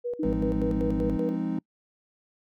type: tone with tremolo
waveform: sine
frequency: 483.9 Hz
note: B4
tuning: 35 cents flat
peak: -27 dBFS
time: 0.04-1.37 s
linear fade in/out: 20 ms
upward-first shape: square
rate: 5.2 Hz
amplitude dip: 75%
type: tone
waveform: sine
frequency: 311.1 Hz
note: D#4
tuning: in tune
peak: -25 dBFS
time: 0.19-1.34 s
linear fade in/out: 10 ms
type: chord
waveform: triangle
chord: F minor seventh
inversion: none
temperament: equal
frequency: 174.61 / 207.7 / 261.6 / 311.1 Hz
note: F3 / Ab3 / C4 / Eb4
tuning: 0 / 0 / 0 / 0 cents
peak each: -30 dBFS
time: 0.23-1.59 s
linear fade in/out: 5 ms
type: harmonic tone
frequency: 53.5 Hz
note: A1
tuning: 48 cents flat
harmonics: 1 / 2 / 3 / 4 / 5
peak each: -31 / -37 / -41 / -43 / -45 dBFS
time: 0.25-1.17 s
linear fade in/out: 5 ms
effects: noise-tail reverb RT60 0.1 s tail -26 dB re dry